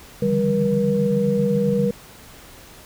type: tone cluster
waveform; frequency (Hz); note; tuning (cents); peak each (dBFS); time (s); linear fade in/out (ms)
sine; 145.1 / 152.6 / 170.4 / 197.6 / 478.5; D3 / D#3 / F3 / G3 / A#4; -21 / -33 / -42 / +14 / +45; -29 / -27 / -29 / -20 / -20; 0.22-1.91; 5
effects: pink hiss -44 dBFS RMS until 2.85 s